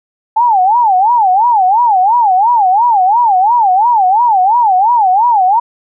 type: tone with vibrato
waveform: sine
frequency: 844 Hz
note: G#5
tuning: 28 cents sharp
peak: -6 dBFS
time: 0.36-5.6 s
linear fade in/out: 10 ms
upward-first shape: sine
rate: 2.9 Hz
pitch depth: 250 cents each way
effects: none